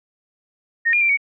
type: tone with pitch steps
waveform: sine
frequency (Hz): 1849 / 2414 / 2358 / 2244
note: A#6 / D7 / D7 / C#7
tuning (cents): -15 / +47 / +6 / +21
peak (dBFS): -14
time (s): 0.85-1.174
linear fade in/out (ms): 20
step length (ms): 81
effects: none